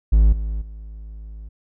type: tone with level steps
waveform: triangle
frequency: 53.3 Hz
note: G#1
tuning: 46 cents sharp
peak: -8 / -20 / -31 dBFS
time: 0.12-1.49 s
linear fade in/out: 10 ms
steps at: 0.32 / 0.61 s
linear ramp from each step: 10 ms
effects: none